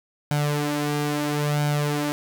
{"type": "tone with flanger", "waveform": "sawtooth", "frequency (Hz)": 147.3, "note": "D3", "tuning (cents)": 6, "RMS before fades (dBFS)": -24, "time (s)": [0.31, 2.12], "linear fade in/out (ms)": 0, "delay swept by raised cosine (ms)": [1.3, 4.3], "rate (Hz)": 0.75, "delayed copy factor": 0.65, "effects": []}